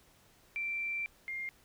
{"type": "tone pair in turn", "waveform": "sine", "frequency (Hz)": [2349, 2116], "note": ["D7", "C7"], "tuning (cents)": [0, 19], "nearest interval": "major second", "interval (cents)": 181, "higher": "first", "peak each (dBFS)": [-33, -36], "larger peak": "first", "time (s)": [[0.56, 1.06], [1.28, 1.49]], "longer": "first", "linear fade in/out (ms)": 0, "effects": ["pink hiss -64 dBFS RMS until 1.64 s"]}